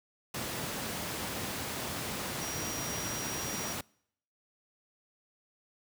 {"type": "tone in noise", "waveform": "sine", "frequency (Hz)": 5720, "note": "F8", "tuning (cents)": 41, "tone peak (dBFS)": -40, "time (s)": [2.41, 3.73], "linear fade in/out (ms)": 5, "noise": "pink", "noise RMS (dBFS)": -36, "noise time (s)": [0.34, 3.81], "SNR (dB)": -7, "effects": ["noise-tail reverb RT60 0.7 s tail -26 dB re dry", "high-pass 100 Hz 12 dB/octave"]}